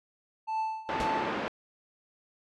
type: tone with tremolo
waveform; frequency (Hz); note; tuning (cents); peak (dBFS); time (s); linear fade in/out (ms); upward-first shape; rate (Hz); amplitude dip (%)
triangle; 880; A5; 0; -25; 0.47-1.33; 20; triangle; 2; 90
type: band-pass noise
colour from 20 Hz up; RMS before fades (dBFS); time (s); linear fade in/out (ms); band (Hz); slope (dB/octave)
pink; -33; 0.89-1.48; 0; 250 to 2000; 12
type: noise with exponential decay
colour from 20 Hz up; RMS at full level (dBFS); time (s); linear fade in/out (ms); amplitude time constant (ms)
pink; -32; 1-1.19; 0; 40
effects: low-pass 6000 Hz 12 dB/octave